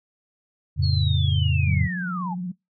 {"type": "chord", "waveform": "sine", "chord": "F augmented", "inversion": "none", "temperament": "equal", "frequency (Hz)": [87.31, 110, 138.59], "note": ["F2", "A2", "C#3"], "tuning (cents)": [0, 0, 0], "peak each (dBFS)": [-21, -25, -22], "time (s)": [0.76, 1.89], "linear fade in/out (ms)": 50}
{"type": "linear sweep", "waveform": "sine", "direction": "down", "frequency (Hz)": [4408, 790], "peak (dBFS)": -29, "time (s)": [0.82, 2.35], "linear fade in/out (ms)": 20}
{"type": "tone with vibrato", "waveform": "sine", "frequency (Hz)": 180, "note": "F#3", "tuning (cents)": -47, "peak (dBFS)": -26, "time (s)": [1.67, 2.52], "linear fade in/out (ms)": 10, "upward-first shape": "square", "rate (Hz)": 17, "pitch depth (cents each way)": 39}
{"effects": ["noise-tail reverb RT60 0.2 s tail -24 dB re dry"]}